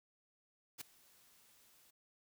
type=noise with ADSR envelope; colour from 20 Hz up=white; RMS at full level=-43 dBFS; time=0.78-1.91 s; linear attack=31 ms; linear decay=6 ms; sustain=-24 dB; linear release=12 ms; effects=none